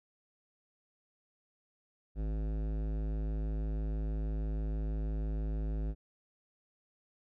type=tone with hard clipping; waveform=sine; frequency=53.1 Hz; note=G#1; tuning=39 cents sharp; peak=-34 dBFS; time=2.15-5.95 s; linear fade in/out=50 ms; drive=16 dB; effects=none